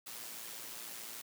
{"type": "noise with amplitude modulation", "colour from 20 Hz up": "white", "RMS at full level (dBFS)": -44, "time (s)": [0.06, 1.22], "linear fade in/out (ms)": 10, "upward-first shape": "sine", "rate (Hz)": 114, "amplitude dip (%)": 45, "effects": ["high-pass 150 Hz 12 dB/octave"]}